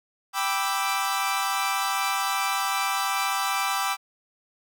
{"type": "chord", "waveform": "sawtooth", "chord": "E minor seventh", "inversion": "first", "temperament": "equal", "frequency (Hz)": [784, 987.8, 1174.7, 1318.5], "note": ["G5", "B5", "D6", "E6"], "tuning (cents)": [0, 0, 0, 0], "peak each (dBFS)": [-25, -27, -25, -27], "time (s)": [0.33, 3.97], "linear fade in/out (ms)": 50, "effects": []}